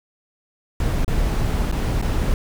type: noise with dropouts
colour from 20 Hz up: brown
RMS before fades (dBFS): -20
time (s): 0.8-2.34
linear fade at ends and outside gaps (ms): 1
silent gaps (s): 1.046-1.079 / 1.715-1.724 / 2.015-2.024
effects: none